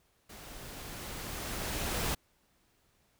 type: noise with level ramp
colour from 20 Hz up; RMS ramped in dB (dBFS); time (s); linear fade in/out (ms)
pink; -49 to -32; 0.29-2.15; 10
effects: pink hiss -71 dBFS RMS until 3.19 s